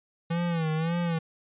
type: tone with vibrato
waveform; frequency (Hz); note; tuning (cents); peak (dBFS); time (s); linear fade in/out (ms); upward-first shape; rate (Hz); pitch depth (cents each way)
square; 164.81; E3; 0; -26; 0.3-1.19; 10; sine; 1.8; 92
effects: resampled to 8000 Hz